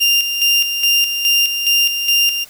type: tone with tremolo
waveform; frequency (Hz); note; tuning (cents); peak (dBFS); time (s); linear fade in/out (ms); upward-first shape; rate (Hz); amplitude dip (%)
30% pulse; 2794; F7; 0; -8; 0-2.45; 20; square; 2.4; 55
effects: white hiss -43 dBFS RMS until 2.49 s